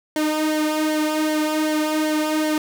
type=tone with flanger; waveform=sawtooth; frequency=308 Hz; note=D#4; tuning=17 cents flat; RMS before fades=-21 dBFS; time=0.16-2.58 s; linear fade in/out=2 ms; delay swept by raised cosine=0.77 to 2.77 ms; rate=2.6 Hz; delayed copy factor=-0.65; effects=none